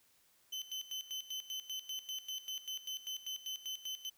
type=tone with tremolo; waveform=35% pulse; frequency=3048 Hz; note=G7; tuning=49 cents flat; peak=-37 dBFS; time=0.52-4.1 s; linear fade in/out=10 ms; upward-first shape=square; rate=5.1 Hz; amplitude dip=80%; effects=white hiss -70 dBFS RMS until 4.17 s